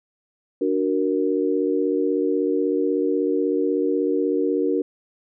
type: chord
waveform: sine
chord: D augmented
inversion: none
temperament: equal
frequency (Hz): 293.7 / 370 / 466.2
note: D4 / F#4 / A#4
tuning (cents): 0 / 0 / 0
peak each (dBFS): -23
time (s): 0.61-4.82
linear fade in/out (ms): 5
effects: none